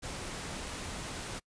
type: noise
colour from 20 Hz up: pink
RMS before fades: -40 dBFS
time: 0.02-1.4 s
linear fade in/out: 20 ms
effects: noise-tail reverb RT60 0.1 s tail -25 dB re dry + resampled to 22050 Hz